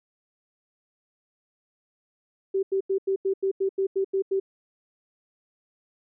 sine tone bursts, 387 Hz, G4, 22 cents flat, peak -21 dBFS, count 11, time 2.54-4.4 s, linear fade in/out 10 ms, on 90 ms, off 87 ms, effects none

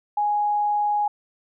sine tone, 830.6 Hz, G#5, in tune, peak -19 dBFS, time 0.17-1.08 s, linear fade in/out 5 ms, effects none

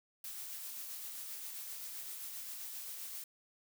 blue noise with tremolo, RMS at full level -44 dBFS, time 0.24-3.24 s, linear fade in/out 2 ms, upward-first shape sine, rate 7.6 Hz, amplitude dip 25%, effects none

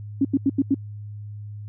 sine tone bursts, 273.9 Hz, C#4, 21 cents flat, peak -15 dBFS, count 5, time 0.21-0.745 s, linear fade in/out 5 ms, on 39 ms, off 85 ms, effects added 104 Hz sine -33 dBFS peak until 1.68 s

